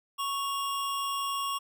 square tone pair together, 1108.7 / 2807 Hz, C#6 / F7, 0 / +8 cents, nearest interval octave + major third, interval 1608 cents, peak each -31 / -38 dBFS, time 0.18-1.59 s, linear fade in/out 20 ms, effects none

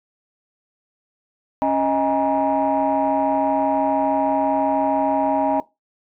sine tone cluster, 276.1 / 628 / 821 / 947 Hz, C#4 / D#5 / G#5 / A#5, -7 / +16 / -20 / +27 cents, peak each -21 dBFS, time 1.62-5.6 s, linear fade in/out 0 ms, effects noise-tail reverb RT60 0.2 s tail -18 dB re dry + tanh soft clip ceiling -10 dBFS

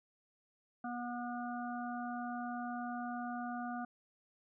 harmonic tone, 242.1 Hz, B3, 34 cents flat, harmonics 1 / 3 / 5 / 6, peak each -41 / -42 / -48 / -48 dBFS, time 0.84-3.85 s, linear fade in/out 5 ms, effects none

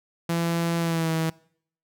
sawtooth tone with pitch glide, 168.4 to 161.73 Hz, E3 to E3, +37 to -33 cents, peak -19 dBFS, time 0.29-1.3 s, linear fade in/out 5 ms, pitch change -70 cents, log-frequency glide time 0.79-1.11 s, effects noise-tail reverb RT60 0.6 s tail -23 dB re dry

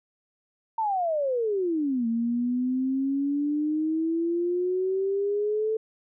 sine exponential two-way sweep, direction down then up, 918 to 227.5 to 442.4 Hz, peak -23 dBFS, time 0.78-5.77 s, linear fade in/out 5 ms, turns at 2.07 s, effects none

